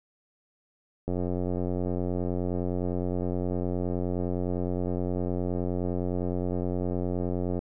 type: click train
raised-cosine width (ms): 2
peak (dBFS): -17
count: 585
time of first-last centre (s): 1.08-7.591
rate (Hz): 89.7
effects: none